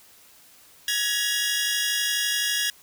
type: tone cluster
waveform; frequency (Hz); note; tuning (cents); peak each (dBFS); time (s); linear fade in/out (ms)
20% pulse; 1676 / 1907 / 2841 / 3300; G#6 / A#6 / F7 / G#7; +15 / +39 / +29 / -12; -21 / -27 / -24 / -25; 0.88-2.7; 2
effects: white hiss -53 dBFS RMS until 2.82 s